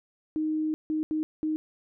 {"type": "tone bursts at uneven times", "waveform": "sine", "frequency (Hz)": 310.8, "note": "D#4", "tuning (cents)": -2, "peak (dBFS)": -25, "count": 4, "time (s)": [[0.36, 0.74], [0.9, 1.03], [1.11, 1.23], [1.43, 1.56]], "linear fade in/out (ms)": 0, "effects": []}